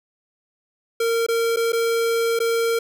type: tone with dropouts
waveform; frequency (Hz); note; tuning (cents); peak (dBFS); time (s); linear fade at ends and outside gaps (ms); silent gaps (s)
square; 460.5; A#4; -21; -19; 1-2.79; 5; 1.265-1.285 / 1.562-1.569 / 1.722-1.73 / 2.391-2.401
effects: none